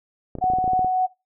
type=clicks; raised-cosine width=2 ms; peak=-18 dBFS; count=11; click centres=0.353 / 0.386 / 0.441 / 0.501 / 0.536 / 0.586 / 0.642 / 0.678 / 0.734 / 0.793 / 0.846 s
type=tone with tremolo; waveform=sine; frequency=742 Hz; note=F#5; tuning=5 cents sharp; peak=-16 dBFS; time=0.41-1.07 s; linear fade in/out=20 ms; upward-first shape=triangle; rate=3.5 Hz; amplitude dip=30%
effects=noise-tail reverb RT60 0.2 s tail -18 dB re dry